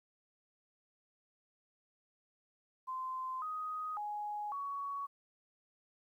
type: tone with pitch steps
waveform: sine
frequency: 1036 / 1251 / 834 / 1121 Hz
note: C6 / D#6 / G#5 / C#6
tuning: -17 / +9 / +7 / +19 cents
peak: -37 dBFS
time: 2.87-5.07 s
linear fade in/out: 20 ms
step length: 550 ms
effects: 12-bit